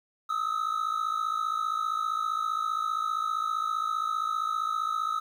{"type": "tone pair together", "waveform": "triangle", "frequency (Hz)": [1251.8, 1307], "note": ["D#6", "E6"], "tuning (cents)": [10, -15], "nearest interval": "minor second", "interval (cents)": 75, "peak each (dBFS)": -28, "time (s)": [0.29, 5.2], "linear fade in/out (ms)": 10, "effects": ["10-bit"]}